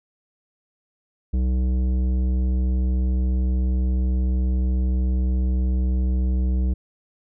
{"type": "tone with tanh clipping", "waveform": "triangle", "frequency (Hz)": 63.1, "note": "B1", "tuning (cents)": 38, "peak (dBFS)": -20, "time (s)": [1.33, 6.74], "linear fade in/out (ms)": 10, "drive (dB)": 16, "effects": []}